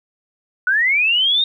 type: linear sweep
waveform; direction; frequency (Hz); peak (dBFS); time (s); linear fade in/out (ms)
sine; up; 1448 to 3729; -13; 0.67-1.44; 2
effects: 9-bit